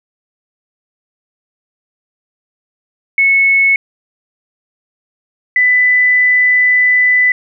sine tone pair in turn, 2200 / 1994.8 Hz, C#7 / B6, -14 / +17 cents, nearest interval major second, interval 169 cents, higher first, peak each -7 dBFS, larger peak neither, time 3.18-3.76 / 5.56-7.32 s, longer second, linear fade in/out 2 ms, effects none

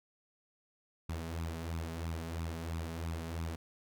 sawtooth tone with flanger, 82.41 Hz, E2, in tune, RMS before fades -39 dBFS, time 1.09-3.56 s, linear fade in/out 5 ms, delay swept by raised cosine 0.79 to 4.79 ms, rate 3 Hz, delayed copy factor +0.6, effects none

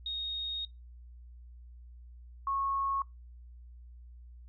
sine tone pair in turn, 3729 / 1097.2 Hz, A#7 / C#6, 0 / -18 cents, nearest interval octave + major sixth, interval 2118 cents, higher first, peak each -33 / -29 dBFS, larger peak second, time 0.06-0.65 / 2.47-3.02 s, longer first, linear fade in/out 2 ms, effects noise-tail reverb RT60 0.2 s tail -25 dB re dry + added 60 Hz sine -48 dBFS peak until 4.48 s

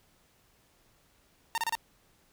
sawtooth tone bursts, 915 Hz, A#5, 32 cents flat, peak -24 dBFS, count 4, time 1.55-1.752 s, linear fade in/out 0 ms, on 28 ms, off 30 ms, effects pink hiss -66 dBFS RMS until 2.32 s

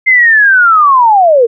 sine linear sweep, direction down, 2100 to 440 Hz, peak -3 dBFS, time 0.06-1.47 s, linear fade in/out 20 ms, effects none

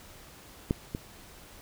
clicks, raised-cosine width 3 ms, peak -12 / -19 dBFS, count 2, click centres 0.709 / 0.949 s, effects pink hiss -51 dBFS RMS until 1.61 s

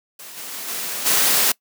white noise with level steps, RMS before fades -38 / -33 / -31 / -27 / -17 dBFS, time 0.19-1.52 s, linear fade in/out 5 ms, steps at 0.36 / 0.51 / 0.67 / 1.05 s, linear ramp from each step 20 ms, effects noise-tail reverb RT60 0.1 s tail -23 dB re dry + high-pass 200 Hz 12 dB/octave

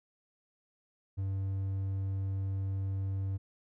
triangle tone, 96.8 Hz, G2, 21 cents flat, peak -29 dBFS, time 1.17-3.38 s, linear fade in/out 20 ms, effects none

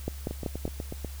two click trains, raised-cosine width 2 ms, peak -16 / -21 dBFS, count 4 / 7, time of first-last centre 0.08-0.654 / 0.31-1.047 s, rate 5.23 / 8.14 Hz, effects added 69 Hz sine -37 dBFS peak until 1.2 s + white hiss -49 dBFS RMS until 1.2 s

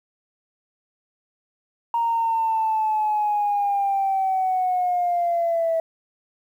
sine linear sweep, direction down, 935 to 652 Hz, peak -18 dBFS, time 1.94-5.8 s, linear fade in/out 2 ms, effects tanh soft clip ceiling -14 dBFS + 9-bit

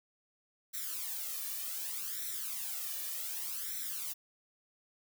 blue noise with flanger, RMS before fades -39 dBFS, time 0.73-4.14 s, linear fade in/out 20 ms, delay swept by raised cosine 0.52 to 1.72 ms, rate 0.66 Hz, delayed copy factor +0.9, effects none

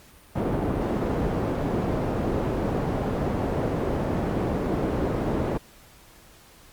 white low-pass noise, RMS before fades -26 dBFS, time 0.35-5.58 s, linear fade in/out 10 ms, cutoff 450 Hz, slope 12 dB/octave, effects pink hiss -52 dBFS RMS until 6.72 s + Opus 48 kbps

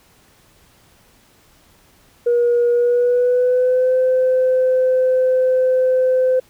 sine tone with pitch glide, 478.8 to 513.2 Hz, A#4 to C5, +46 to -34 cents, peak -11 dBFS, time 2.26-6.4 s, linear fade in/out 10 ms, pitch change +120 cents, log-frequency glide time 2.71-3.96 s, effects tanh soft clip ceiling -9 dBFS + pink hiss -53 dBFS RMS until 6.49 s

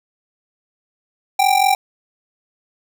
square ring-modulated tone, 784 Hz, G5, in tune, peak -10 dBFS, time 1.39-1.75 s, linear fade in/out 2 ms, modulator 22.6 Hz, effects none

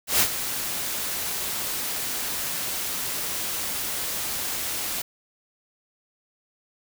white noise with ADSR envelope, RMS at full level -18 dBFS, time 0.07-5.02 s, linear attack 130 ms, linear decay 76 ms, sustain -11 dB, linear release 6 ms, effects none

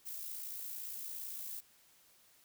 violet noise with amplitude modulation, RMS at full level -42 dBFS, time 0.05-1.61 s, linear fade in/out 20 ms, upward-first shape sine, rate 57.6 Hz, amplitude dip 40%, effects white hiss -66 dBFS RMS until 2.44 s

